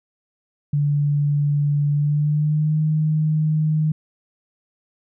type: tone with pitch glide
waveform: sine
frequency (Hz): 145.3 to 154.83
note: D3 to D#3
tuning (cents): -18 to -8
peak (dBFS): -16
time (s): 0.73-3.92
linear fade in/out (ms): 5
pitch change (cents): +110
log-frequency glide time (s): 1.91-2.8
effects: none